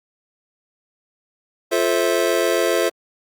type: chord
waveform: square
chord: F major seventh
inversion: none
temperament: just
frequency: 349.2 / 436.5 / 523.8 / 654.8 Hz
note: F4 / A4 / C5 / E5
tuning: 0 / -14 / +2 / -12 cents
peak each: -23 dBFS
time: 1.71-2.9 s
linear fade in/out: 20 ms
effects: Opus 48 kbps